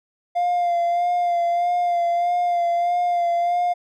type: tone with vibrato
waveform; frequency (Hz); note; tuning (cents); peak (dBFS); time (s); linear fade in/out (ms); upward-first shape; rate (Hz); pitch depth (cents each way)
triangle; 698.5; F5; 0; -15; 0.35-3.74; 20; sine; 1.6; 26
effects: tanh soft clip ceiling -12 dBFS